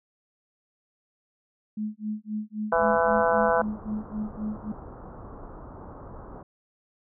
sine tone with tremolo, 213.3 Hz, G#3, 46 cents sharp, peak -26 dBFS, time 1.77-4.72 s, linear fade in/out 5 ms, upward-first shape sine, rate 3.8 Hz, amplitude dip 100%
harmonic tone, 166.7 Hz, E3, 20 cents sharp, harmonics 3 / 4 / 5 / 6 / 7 / 8 / 9, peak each -25 / -24 / -28 / -27 / -33 / -32 / -30 dBFS, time 2.72-3.62 s, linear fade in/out 5 ms
pink low-pass noise, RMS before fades -42 dBFS, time 2.72-6.43 s, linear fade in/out 5 ms, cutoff 1300 Hz, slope 48 dB/octave
effects none

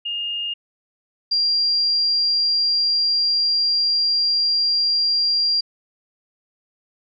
sine tone pair in turn, 2834 / 4766 Hz, F7 / D8, +25 / +25 cents, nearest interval major sixth, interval 900 cents, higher second, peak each -23 / -16 dBFS, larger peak second, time 0.05-0.54 / 1.31-5.61 s, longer second, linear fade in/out 10 ms, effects none

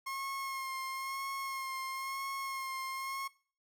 30% pulse tone with vibrato, 1075 Hz, C6, 47 cents sharp, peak -34 dBFS, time 0.06-3.28 s, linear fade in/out 10 ms, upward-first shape sine, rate 1 Hz, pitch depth 24 cents each way, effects noise-tail reverb RT60 0.4 s tail -19 dB re dry

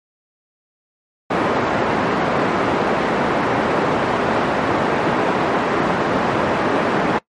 pink band-pass noise, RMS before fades -18 dBFS, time 1.3-7.19 s, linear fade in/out 10 ms, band 230 to 1400 Hz, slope 12 dB/octave, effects noise-tail reverb RT60 0.1 s tail -21 dB re dry + MP3 48 kbps

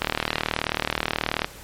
click train, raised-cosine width 0.3 ms, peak -5 dBFS, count 56, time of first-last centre 0.02-1.445 s, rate 38.6 Hz, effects pink hiss -43 dBFS RMS until 1.63 s + MP3 64 kbps

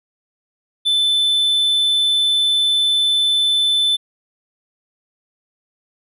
triangle tone, 3520 Hz, A7, in tune, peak -12 dBFS, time 0.85-3.97 s, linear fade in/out 20 ms, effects resampled to 32000 Hz

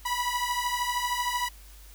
sawtooth beating tone pair, 973 / 986 Hz, B5 / B5, -26 / -3 cents, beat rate 13 Hz, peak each -26 dBFS, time 0.05-1.49 s, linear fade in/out 10 ms, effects added 50 Hz sine -47 dBFS peak until 1.94 s + white hiss -54 dBFS RMS until 1.94 s

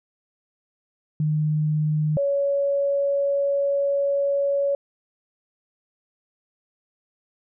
sine tone pair in turn, 152.8 / 561.1 Hz, D#3 / C#5, -31 / +21 cents, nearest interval octave + major seventh, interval 2252 cents, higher second, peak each -19 dBFS, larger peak neither, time 1.2-2.17 / 2.17-4.75 s, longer second, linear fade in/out 2 ms, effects none

